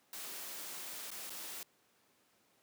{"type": "noise with dropouts", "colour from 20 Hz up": "white", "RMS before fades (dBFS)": -45, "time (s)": [0.13, 1.63], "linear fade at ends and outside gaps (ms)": 1, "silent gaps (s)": [[1.105, 1.115], [1.296, 1.304]], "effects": ["pink hiss -71 dBFS RMS until 2.62 s", "high-pass 200 Hz 12 dB/octave"]}